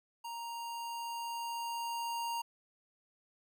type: tone with level ramp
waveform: square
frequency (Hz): 934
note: A#5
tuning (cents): +3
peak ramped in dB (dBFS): -41 to -35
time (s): 0.24-2.42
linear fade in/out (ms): 10
effects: none